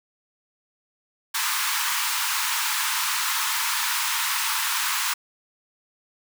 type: high-pass noise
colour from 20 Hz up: pink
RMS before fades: -25 dBFS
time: 1.34-5.14 s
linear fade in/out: 10 ms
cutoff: 880 Hz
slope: 96 dB/octave
effects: none